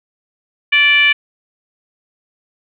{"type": "tone with frequency modulation", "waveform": "sine", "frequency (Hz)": 2349, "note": "D7", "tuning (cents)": 0, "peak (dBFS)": -8, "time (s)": [0.72, 1.13], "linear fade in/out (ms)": 10, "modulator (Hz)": 603, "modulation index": 0.96, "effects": []}